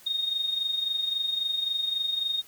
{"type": "tone with amplitude modulation", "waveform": "sine", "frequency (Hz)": 3706, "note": "A#7", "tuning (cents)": -11, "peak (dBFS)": -23, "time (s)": [0.06, 2.42], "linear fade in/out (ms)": 10, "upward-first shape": "sine", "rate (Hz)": 23.7, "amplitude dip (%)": 60, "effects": ["white hiss -53 dBFS RMS until 2.47 s"]}